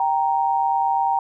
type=tone pair together; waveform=sine; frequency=784 / 932.3 Hz; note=G5 / A#5; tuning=0 / 0 cents; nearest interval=minor third; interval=300 cents; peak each=-20 dBFS; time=0-1.19 s; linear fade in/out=2 ms; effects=none